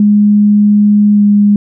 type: tone with pitch glide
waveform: sine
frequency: 207.3 to 205.3 Hz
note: G#3 to G#3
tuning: -3 to -20 cents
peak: -4 dBFS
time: 0-1.56 s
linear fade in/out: 2 ms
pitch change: -17 cents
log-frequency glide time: 1.13-1.22 s
effects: none